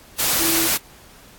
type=tone in noise; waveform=sine; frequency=329.6 Hz; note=E4; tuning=in tune; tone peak=-23 dBFS; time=0.39-0.68 s; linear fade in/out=20 ms; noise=white; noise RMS=-19 dBFS; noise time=0.18-0.78 s; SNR=-7 dB; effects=pink hiss -47 dBFS RMS until 1.38 s + AAC 64 kbps